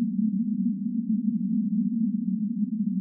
pink band-pass noise, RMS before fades -26 dBFS, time 0-3 s, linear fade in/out 0 ms, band 190 to 240 Hz, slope 96 dB/octave, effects none

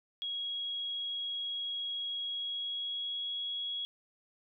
sine tone with pitch glide, 3309 to 3330 Hz, G#7 to G#7, -7 to +4 cents, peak -34 dBFS, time 0.22-3.85 s, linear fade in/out 0 ms, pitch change +11 cents, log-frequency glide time 2.21-3.29 s, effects none

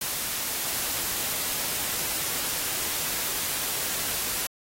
white noise, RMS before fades -29 dBFS, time 0.01-4.47 s, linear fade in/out 5 ms, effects AAC 48 kbps

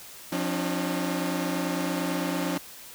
sawtooth tone cluster, 176.8 / 273.2 / 302.1 Hz, F3 / C#4 / D4, +22 / -25 / +49 cents, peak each -27 dBFS, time 0.32-2.58 s, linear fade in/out 5 ms, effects white hiss -45 dBFS RMS until 2.94 s

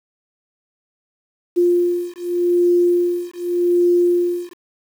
sine beating tone pair, 350.6 / 351.45 Hz, F4 / F4, +7 / +11 cents, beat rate 0.85 Hz, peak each -17 dBFS, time 1.56-4.54 s, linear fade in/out 20 ms, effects 7-bit

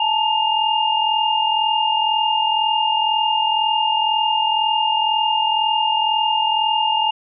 sine tone cluster, 859 / 901 / 2819 Hz, A5 / A5 / F7, -42 / +41 / +16 cents, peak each -20 dBFS, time 0-7.11 s, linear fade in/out 5 ms, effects none

